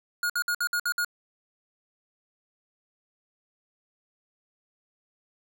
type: tone bursts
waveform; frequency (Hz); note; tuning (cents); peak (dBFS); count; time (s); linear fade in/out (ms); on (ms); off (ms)
square; 1436; F6; +48; -25; 7; 0.23-1.047; 2; 67; 58
effects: none